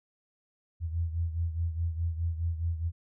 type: beating tone pair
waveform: sine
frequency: 82.7 / 87.5 Hz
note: E2 / F2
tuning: +6 / +4 cents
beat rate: 4.8 Hz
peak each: -29 / -35 dBFS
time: 0.8-2.92 s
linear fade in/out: 50 ms
effects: none